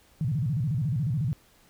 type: tone with vibrato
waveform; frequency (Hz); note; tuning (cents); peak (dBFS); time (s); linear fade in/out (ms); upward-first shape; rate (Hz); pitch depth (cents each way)
sine; 135.5; C#3; -39; -24; 0.21-1.33; 0; square; 14; 260
effects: pink hiss -60 dBFS RMS until 1.69 s

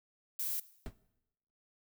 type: noise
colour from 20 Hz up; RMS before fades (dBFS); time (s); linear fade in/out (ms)
violet; -36; 0.39-0.6; 5
type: noise with exponential decay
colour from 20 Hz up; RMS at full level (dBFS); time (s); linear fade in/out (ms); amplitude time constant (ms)
brown; -36; 0.86-0.95; 0; 19
effects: noise-tail reverb RT60 0.9 s tail -19 dB re dry

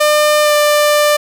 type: tone with pitch glide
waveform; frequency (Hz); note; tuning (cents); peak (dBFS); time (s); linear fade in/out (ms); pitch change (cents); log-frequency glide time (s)
sawtooth; 600 to 593.8; D5 to D5; +37 to +19; -5; 0-1.17; 10; -18; 0.42-0.54
effects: none

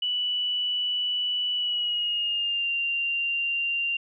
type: tone with pitch glide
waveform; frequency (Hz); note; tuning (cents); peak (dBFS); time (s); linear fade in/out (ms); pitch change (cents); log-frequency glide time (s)
sine; 2960 to 2778; F#7 to F7; 0 to -10; -24; 0.02-3.97; 5; -110; 1.54-2.7
effects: none

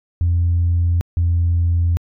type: tone pair in turn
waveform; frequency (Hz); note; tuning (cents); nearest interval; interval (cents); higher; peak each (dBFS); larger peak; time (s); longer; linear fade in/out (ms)
sine; 86 / 85.46; F2 / F2; -26 / -37; unison; 11; first; -12; neither; 0.21-1.01 / 1.17-1.97; neither; 0
effects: tanh soft clip ceiling -10 dBFS

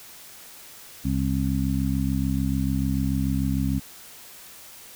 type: harmonic tone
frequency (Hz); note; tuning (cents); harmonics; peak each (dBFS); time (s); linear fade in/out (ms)
66.8; C2; +36; 1 / 2 / 3 / 4; -27 / -27 / -27 / -27; 1.04-3.8; 20
effects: white hiss -45 dBFS RMS until 4.95 s

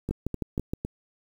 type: two click trains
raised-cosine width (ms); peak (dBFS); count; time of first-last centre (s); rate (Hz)
3; -15 / -17; 5 / 4; 0.11-0.735 / 0.09-0.849; 6.4 / 3.95
effects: 8-bit

